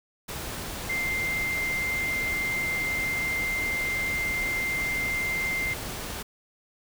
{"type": "tone in noise", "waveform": "sine", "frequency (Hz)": 2093, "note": "C7", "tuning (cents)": 0, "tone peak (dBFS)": -26, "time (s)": [0.89, 5.74], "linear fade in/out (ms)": 10, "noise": "pink", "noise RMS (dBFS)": -35, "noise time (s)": [0.28, 6.23], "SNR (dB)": 6, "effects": []}